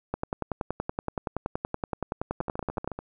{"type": "two click trains", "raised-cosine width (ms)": 1, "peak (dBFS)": [-20, -14], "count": [9, 30], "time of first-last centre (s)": [[2.41, 2.99], [0.14, 2.876]], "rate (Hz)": [13.8, 10.6], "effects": []}